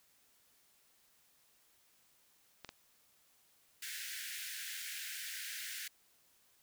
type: clicks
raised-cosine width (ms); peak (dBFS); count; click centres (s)
0.2; -29; 2; 2.647 / 2.691
type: high-pass noise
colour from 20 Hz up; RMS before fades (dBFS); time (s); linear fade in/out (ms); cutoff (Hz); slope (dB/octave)
pink; -44; 3.82-5.88; 5; 1500; 96
effects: white hiss -70 dBFS RMS until 6.62 s